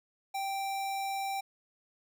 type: tone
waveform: square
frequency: 783 Hz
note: G5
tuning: 2 cents flat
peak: -33 dBFS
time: 0.34-1.41 s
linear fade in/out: 10 ms
effects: none